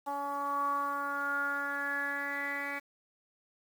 10% pulse tone with low-pass filter sweep, 282.7 Hz, C#4, 34 cents sharp, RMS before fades -34 dBFS, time 0.06-2.8 s, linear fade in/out 20 ms, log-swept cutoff 940 to 2200 Hz, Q 9, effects 9-bit

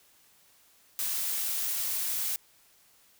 blue noise, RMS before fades -31 dBFS, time 0.99-2.36 s, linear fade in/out 0 ms, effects white hiss -62 dBFS RMS until 3.19 s

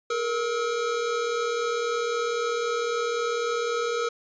square tone cluster, 431.6 / 471.6 / 1291 Hz, A4 / A#4 / E6, -33 / +20 / -37 cents, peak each -35 / -27 / -32 dBFS, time 0.1-4.09 s, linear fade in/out 5 ms, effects resampled to 16000 Hz

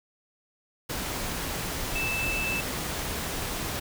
sine tone in noise, 2637 Hz, E7, in tune, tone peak -28 dBFS, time 1.95-2.61 s, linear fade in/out 10 ms, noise pink, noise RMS -32 dBFS, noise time 0.89-3.8 s, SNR +1 dB, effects none

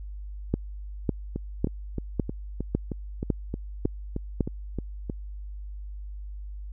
two click trains, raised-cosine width 3 ms, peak -10 / -17 dBFS, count 8 / 13, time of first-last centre 0.54-4.407 / 1.36-5.098 s, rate 1.81 / 3.21 Hz, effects added 50 Hz sine -35 dBFS peak until 6.72 s

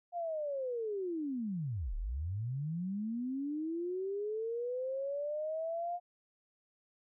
sine linear two-way sweep, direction down then up, 711 to 32.77 to 711 Hz, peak -34 dBFS, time 0.12-6 s, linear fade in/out 50 ms, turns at 1.95 s, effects none

